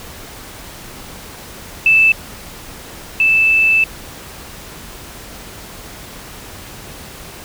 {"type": "tone pair in turn", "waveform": "sine", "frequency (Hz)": [2637, 2637], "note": ["E7", "E7"], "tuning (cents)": [0, 0], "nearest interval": "unison", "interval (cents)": 0, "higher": "neither", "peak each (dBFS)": [-7, -9], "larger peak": "first", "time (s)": [[1.86, 2.12], [3.2, 3.84]], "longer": "second", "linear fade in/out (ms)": 2, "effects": ["pink hiss -34 dBFS RMS until 7.44 s"]}